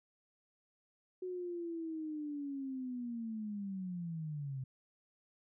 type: linear sweep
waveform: sine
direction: down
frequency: 370 to 128.8 Hz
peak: -38 dBFS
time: 1.22-4.64 s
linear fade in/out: 5 ms
effects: none